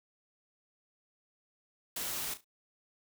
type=noise with echo; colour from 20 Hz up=white; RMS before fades=-37 dBFS; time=1.96-2.34 s; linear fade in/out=5 ms; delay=35 ms; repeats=3; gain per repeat=-12 dB; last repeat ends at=2.445 s; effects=none